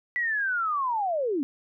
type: linear sweep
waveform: sine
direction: down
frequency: 1975.5 to 257.2 Hz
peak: -24 dBFS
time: 0.16-1.43 s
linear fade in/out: 0 ms
effects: none